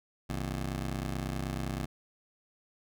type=ring-modulated tone; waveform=20% pulse; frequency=96 Hz; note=G2; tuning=36 cents flat; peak=-25 dBFS; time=0.29-1.86 s; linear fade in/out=10 ms; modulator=33.3 Hz; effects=none